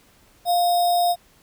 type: tone with sample-and-hold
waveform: sine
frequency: 701 Hz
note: F5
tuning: 6 cents sharp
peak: -16 dBFS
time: 0.45-1.16 s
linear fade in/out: 50 ms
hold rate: 4410 Hz
effects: pink hiss -56 dBFS RMS until 1.42 s